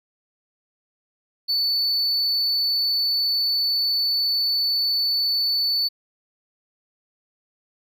triangle tone, 4483 Hz, C#8, 19 cents sharp, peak -18 dBFS, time 1.48-5.89 s, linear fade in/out 20 ms, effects none

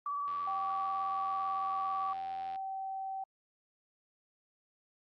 sine tone with vibrato, 1148 Hz, D6, 40 cents flat, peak -33 dBFS, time 0.06-2.13 s, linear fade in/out 2 ms, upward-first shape square, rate 18 Hz, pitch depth 19 cents each way
click train, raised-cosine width 0.3 ms, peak -37 dBFS, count 199, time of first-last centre 0.28-2.558 s, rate 86.9 Hz
sine tone with pitch glide, 778 to 770.8 Hz, G5 to G5, -13 to -29 cents, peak -36 dBFS, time 0.47-3.24 s, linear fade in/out 5 ms, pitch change -16 cents, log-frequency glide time 0.93-2.42 s
effects Opus 24 kbps

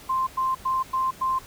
sine tone bursts, 1046.5 Hz, C6, in tune, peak -21 dBFS, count 5, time 0.09-1.39 s, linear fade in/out 10 ms, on 180 ms, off 100 ms, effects pink hiss -46 dBFS RMS until 1.46 s

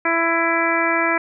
harmonic tone, 332.8 Hz, E4, 17 cents sharp, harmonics 1 / 2 / 3 / 4 / 5 / 6 / 7, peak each -24 / -24 / -24 / -24 / -24 / -24 / -24 dBFS, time 0.05-1.18 s, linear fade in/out 5 ms, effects none

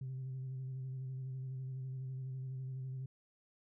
sine tone with vibrato, 130.81 Hz, C3, in tune, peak -38 dBFS, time 0.01-3.06 s, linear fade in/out 5 ms, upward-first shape square, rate 12 Hz, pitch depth 23 cents each way, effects tanh soft clip ceiling -37 dBFS

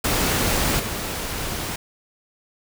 pink noise with level steps, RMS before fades -21 / -28 dBFS, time 0.04-1.76 s, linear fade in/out 5 ms, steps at 0.79 s, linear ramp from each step 10 ms, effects none

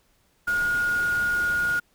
sine tone in noise, 1434 Hz, F6, 45 cents sharp, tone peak -21 dBFS, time 0.47-1.8 s, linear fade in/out 10 ms, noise pink, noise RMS -38 dBFS, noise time 0.47-1.8 s, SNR +14 dB, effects pink hiss -65 dBFS RMS until 1.94 s

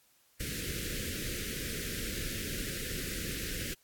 pink band-stop noise, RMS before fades -37 dBFS, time 0.4-3.74 s, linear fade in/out 5 ms, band 510 to 1500 Hz, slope 48 dB/octave, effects white hiss -67 dBFS RMS until 3.83 s + AAC 64 kbps

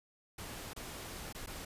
pink noise with dropouts, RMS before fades -45 dBFS, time 0.38-1.65 s, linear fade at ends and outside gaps 5 ms, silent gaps 0.734-0.762 / 1.327-1.347 / 1.462-1.471 s, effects resampled to 32000 Hz

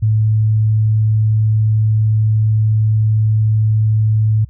sine tone, 108.6 Hz, A2, 22 cents flat, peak -10 dBFS, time 0.02-4.45 s, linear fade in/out 10 ms, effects added 64 Hz sine -37 dBFS peak until 4.49 s

